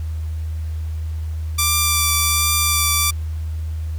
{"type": "tone with vibrato", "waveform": "5% pulse", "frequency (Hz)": 1174.7, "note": "D6", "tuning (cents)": 0, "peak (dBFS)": -4, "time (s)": [1.58, 3.11], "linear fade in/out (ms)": 10, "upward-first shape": "triangle", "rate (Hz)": 1.3, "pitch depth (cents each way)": 15, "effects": ["added 79 Hz sine -22 dBFS peak until 3.98 s", "pink hiss -48 dBFS RMS until 3.98 s"]}